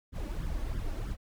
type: noise with flanger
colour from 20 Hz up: brown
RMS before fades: -34 dBFS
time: 0.12-1.17 s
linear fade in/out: 50 ms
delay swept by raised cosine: 0.58 to 3.58 ms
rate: 3.1 Hz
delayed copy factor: +0.75
effects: none